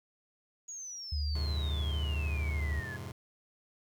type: exponential sweep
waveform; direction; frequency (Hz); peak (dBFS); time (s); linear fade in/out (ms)
sine; down; 6800 to 1669; -40; 0.68-2.97; 10
type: tone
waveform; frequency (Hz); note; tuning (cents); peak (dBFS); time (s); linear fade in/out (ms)
sine; 74.1; D2; +16; -30; 1.12-2.8; 5
type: chord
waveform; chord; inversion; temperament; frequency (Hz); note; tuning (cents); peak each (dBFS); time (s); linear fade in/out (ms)
sawtooth; F minor; none; just; 87.31 / 104.77 / 130.96; F2 / Ab2 / C3; 0 / +16 / +2; -40; 1.35-3.12; 5
effects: 11-bit